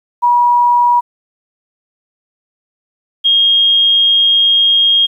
sine tone pair in turn, 965 / 3246 Hz, B5 / G#7, -40 / -40 cents, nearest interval octave + major sixth, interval 2100 cents, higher second, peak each -7 dBFS, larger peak neither, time 0.22-1.01 / 3.24-5.07 s, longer second, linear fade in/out 20 ms, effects 8-bit

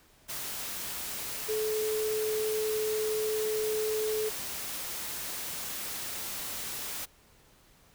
sine tone in noise, 431.7 Hz, A4, 33 cents flat, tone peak -28 dBFS, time 1.48-4.3 s, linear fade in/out 20 ms, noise white, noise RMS -37 dBFS, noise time 0.28-7.06 s, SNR +6 dB, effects pink hiss -61 dBFS RMS until 7.94 s

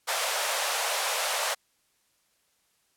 pink high-pass noise, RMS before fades -28 dBFS, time 0.07-1.55 s, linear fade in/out 20 ms, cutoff 510 Hz, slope 48 dB/octave, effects white hiss -70 dBFS RMS until 2.96 s + low-pass 12000 Hz 12 dB/octave

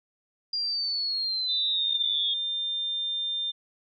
sine linear sweep, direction down, 4810 to 3305 Hz, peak -26 dBFS, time 0.53-2.34 s, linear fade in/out 5 ms
sine tone, 3600 Hz, A7, 39 cents sharp, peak -27 dBFS, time 1.48-3.52 s, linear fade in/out 20 ms
effects none

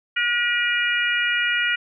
harmonic tone, 480 Hz, B4, 49 cents flat, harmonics 3 / 4 / 5 / 6, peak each -23 / -24 / -25 / -26 dBFS, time 0.16-1.76 s, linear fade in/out 10 ms, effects none

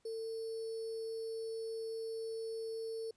sine tone with sample-and-hold, 449.4 Hz, A4, 37 cents sharp, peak -38 dBFS, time 0.05-3.11 s, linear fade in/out 5 ms, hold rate 4900 Hz, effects pink hiss -75 dBFS RMS until 3.16 s + resampled to 22050 Hz

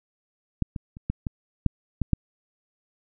clicks, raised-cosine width 5 ms, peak -10 / -18 / -28 / -13 / -16 / -7 / -12 / -7 dBFS, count 8, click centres 0.623 / 0.762 / 0.969 / 1.1 / 1.268 / 1.663 / 2.017 / 2.133 s, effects none

